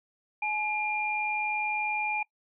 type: tone pair together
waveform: sine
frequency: 848.5 / 2400 Hz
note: G#5 / D7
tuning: +37 / +37 cents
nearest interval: octave + tritone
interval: 1800 cents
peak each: -31 / -29 dBFS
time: 0.42-2.23 s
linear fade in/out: 5 ms
effects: noise-tail reverb RT60 0.1 s tail -23 dB re dry